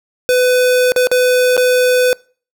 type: tone with dropouts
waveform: square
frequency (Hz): 501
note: B4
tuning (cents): +25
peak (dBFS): -10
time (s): 0.29-2.13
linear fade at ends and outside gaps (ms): 0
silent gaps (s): 0.92-0.962 / 1.071-1.115 / 1.567-1.577
effects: noise-tail reverb RT60 0.4 s tail -25 dB re dry